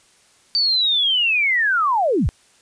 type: linear sweep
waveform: sine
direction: down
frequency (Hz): 4616 to 31.28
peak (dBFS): -15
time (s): 0.55-2.29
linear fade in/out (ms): 0
effects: white hiss -55 dBFS RMS until 2.61 s + resampled to 22050 Hz